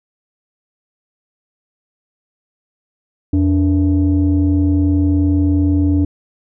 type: tone pair together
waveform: sine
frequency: 85.7 / 288.3 Hz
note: F2 / D4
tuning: -32 / -32 cents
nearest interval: octave + major sixth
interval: 2100 cents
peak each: -12 dBFS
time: 3.33-6.05 s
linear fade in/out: 5 ms
effects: tanh soft clip ceiling -7 dBFS